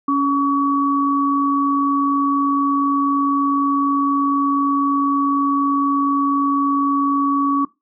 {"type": "tone pair together", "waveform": "sine", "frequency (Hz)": [279.6, 1131], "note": ["C#4", "C#6"], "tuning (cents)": [15, 34], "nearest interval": "2 octaves", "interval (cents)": 2419, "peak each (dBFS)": -17, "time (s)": [0.08, 7.65], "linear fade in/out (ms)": 5, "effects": ["noise-tail reverb RT60 0.2 s tail -19 dB re dry"]}